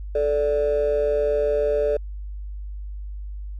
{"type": "ring-modulated tone", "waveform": "triangle", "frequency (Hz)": 511, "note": "C5", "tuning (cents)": -41, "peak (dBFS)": -12, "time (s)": [0.15, 1.97], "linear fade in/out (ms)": 5, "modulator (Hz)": 73.7, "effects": ["tanh soft clip ceiling -14 dBFS", "added 50 Hz sine -30 dBFS peak until 3.59 s"]}